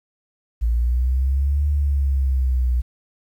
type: exponential two-way sweep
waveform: sine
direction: up then down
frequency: 56.4 to 73.42 to 60.6 Hz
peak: -16 dBFS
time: 0.61-2.82 s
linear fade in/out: 20 ms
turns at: 1.67 s
effects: 9-bit